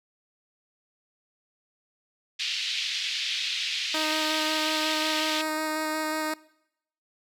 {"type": "band-pass noise", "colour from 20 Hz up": "white", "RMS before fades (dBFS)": -30, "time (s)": [2.39, 5.42], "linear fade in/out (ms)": 10, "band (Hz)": [2400, 4300], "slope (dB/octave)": 24}
{"type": "tone with vibrato", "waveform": "10% pulse", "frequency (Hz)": 311.1, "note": "D#4", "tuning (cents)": 0, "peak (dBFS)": -19, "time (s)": [3.94, 6.34], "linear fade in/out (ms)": 5, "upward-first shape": "square", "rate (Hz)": 5.5, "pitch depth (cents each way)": 9}
{"effects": ["noise-tail reverb RT60 0.8 s tail -22 dB re dry"]}